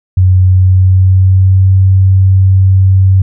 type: tone with pitch glide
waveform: sine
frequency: 92.5 to 95.16 Hz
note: F#2 to F#2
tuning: 0 to +49 cents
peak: -3 dBFS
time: 0.17-3.22 s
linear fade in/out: 5 ms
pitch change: +49 cents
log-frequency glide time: 0.42-1.74 s
effects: none